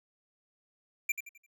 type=tone with echo; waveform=square; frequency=2364 Hz; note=D7; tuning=11 cents sharp; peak=-27 dBFS; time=1.09-1.12 s; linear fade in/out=5 ms; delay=86 ms; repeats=4; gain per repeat=-9 dB; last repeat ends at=1.464 s; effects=none